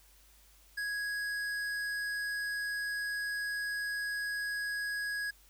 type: tone with tanh clipping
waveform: sine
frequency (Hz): 1661.2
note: G#6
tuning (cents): 0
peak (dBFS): -35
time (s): 0.77-5.31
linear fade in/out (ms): 10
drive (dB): 14
effects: added 50 Hz sine -62 dBFS peak until 5.49 s + white hiss -63 dBFS RMS until 5.49 s